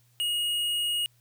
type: tone with tanh clipping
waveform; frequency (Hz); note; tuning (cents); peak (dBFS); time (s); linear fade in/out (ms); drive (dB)
sine; 2876; F#7; -50; -27; 0.2-1.06; 0; 14
effects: added 120 Hz sine -62 dBFS peak until 1.2 s + white hiss -67 dBFS RMS until 1.2 s